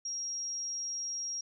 sine tone, 5620 Hz, F8, 10 cents sharp, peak -34 dBFS, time 0.05-1.41 s, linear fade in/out 5 ms, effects none

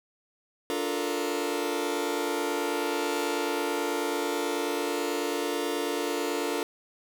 sawtooth chord, Bb major seventh, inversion first, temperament just, 291.4 / 349.6 / 437 / 466.2 Hz, D4 / F4 / A4 / Bb4, -13 / +2 / -12 / 0 cents, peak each -29 dBFS, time 0.7-6.63 s, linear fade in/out 0 ms, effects none

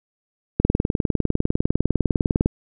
click train, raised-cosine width 3 ms, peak -4 dBFS, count 38, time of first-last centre 0.6-2.459 s, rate 19.9 Hz, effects none

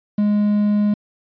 triangle tone with quantisation, 207.7 Hz, G#3, in tune, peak -12 dBFS, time 0.18-0.94 s, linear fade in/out 5 ms, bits 7, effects resampled to 11025 Hz

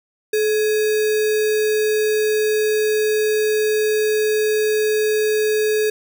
sine tone with sample-and-hold, 429.2 Hz, A4, 43 cents flat, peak -15 dBFS, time 0.33-5.9 s, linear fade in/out 5 ms, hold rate 2100 Hz, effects none

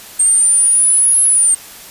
sine exponential two-way sweep, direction up then down, 8610 to 10670 to 8610 Hz, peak -8 dBFS, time 0.19-1.55 s, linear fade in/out 10 ms, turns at 1.23 s, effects white hiss -35 dBFS RMS until 1.9 s + resampled to 32000 Hz

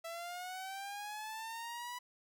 sawtooth linear sweep, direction up, 659.3 to 987.8 Hz, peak -38 dBFS, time 0.04-1.99 s, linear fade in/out 10 ms, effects none

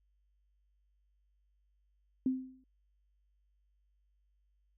sine tone with exponential decay, 259.5 Hz, C4, 14 cents flat, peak -25 dBFS, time 2.26-2.64 s, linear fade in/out 2 ms, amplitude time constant 82 ms, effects added 50 Hz sine -70 dBFS peak until 4.77 s

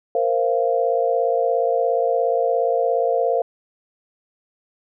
sine chord, Bb suspended second, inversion none, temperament equal with one note detuned, 466.2 / 523.3 / 689.6 Hz, Bb4 / C5 / F5, 0 / 0 / -22 cents, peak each -21 dBFS, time 0.15-3.42 s, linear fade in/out 2 ms, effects none

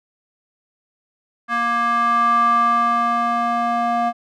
square tone with band-pass filter sweep, 235.6 Hz, A#3, 19 cents sharp, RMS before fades -18 dBFS, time 1.48-4.13 s, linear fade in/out 50 ms, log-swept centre 1400 to 870 Hz, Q 5.8, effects none

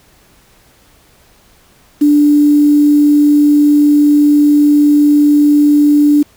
sine tone with quantisation, 293.7 Hz, D4, in tune, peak -5 dBFS, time 2.01-6.23 s, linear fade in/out 10 ms, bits 5, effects pink hiss -48 dBFS RMS until 6.36 s

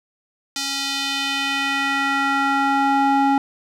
square tone with band-pass filter sweep, 275.8 Hz, C#4, 9 cents flat, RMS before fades -20 dBFS, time 0.56-3.38 s, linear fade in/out 2 ms, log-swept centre 5200 to 680 Hz, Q 1.5, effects none

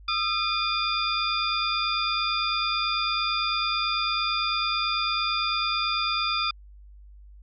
sine tone cluster, 1230 / 1339 / 2443 / 3550 / 4840 Hz, D#6 / E6 / D#7 / A7 / D#8, -20 / +27 / -32 / +15 / -49 cents, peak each -30 dBFS, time 0.08-6.51 s, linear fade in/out 5 ms, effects added 50 Hz sine -45 dBFS peak until 7.42 s

